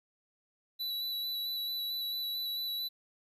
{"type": "tone with vibrato", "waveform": "square", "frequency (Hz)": 3951, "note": "B7", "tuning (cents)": 0, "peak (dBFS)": -34, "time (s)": [0.79, 2.89], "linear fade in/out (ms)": 20, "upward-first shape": "square", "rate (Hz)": 4.5, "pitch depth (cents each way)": 12, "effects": ["12-bit"]}